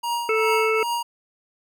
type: tone with tremolo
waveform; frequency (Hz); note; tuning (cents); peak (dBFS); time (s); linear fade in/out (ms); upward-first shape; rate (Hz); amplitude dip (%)
square; 945; A#5; +23; -22; 0.03-1.03; 10; triangle; 2.5; 85
type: harmonic tone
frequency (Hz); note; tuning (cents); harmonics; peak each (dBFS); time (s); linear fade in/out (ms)
440; A4; 0; 1 / 3 / 5 / 6; -20 / -25 / -27 / -28; 0.29-0.83; 2
effects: none